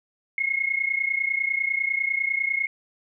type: tone pair together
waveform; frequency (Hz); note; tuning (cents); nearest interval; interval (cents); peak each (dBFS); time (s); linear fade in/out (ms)
sine; 2149 / 2179; C7 / C#7; +46 / -30; unison; 24; -25; 0.38-2.67; 2
effects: none